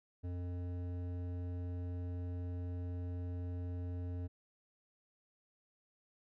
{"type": "tone with hard clipping", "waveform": "sine", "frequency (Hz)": 88.8, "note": "F2", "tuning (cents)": 29, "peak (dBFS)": -40, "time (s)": [0.23, 4.28], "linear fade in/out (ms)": 20, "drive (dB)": 12, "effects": []}